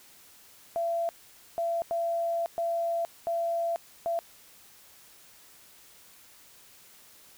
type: tone bursts at uneven times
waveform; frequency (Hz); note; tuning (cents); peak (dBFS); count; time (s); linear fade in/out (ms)
sine; 675; E5; +41; -26; 6; 0.76-1.09 / 1.58-1.82 / 1.91-2.46 / 2.58-3.05 / 3.27-3.76 / 4.06-4.19; 0
effects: white hiss -55 dBFS RMS until 7.37 s